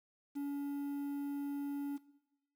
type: tone with quantisation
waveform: triangle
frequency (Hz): 283.8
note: C#4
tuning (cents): +41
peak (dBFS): -34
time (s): 0.35-1.98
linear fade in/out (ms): 20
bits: 10
effects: noise-tail reverb RT60 0.9 s tail -18 dB re dry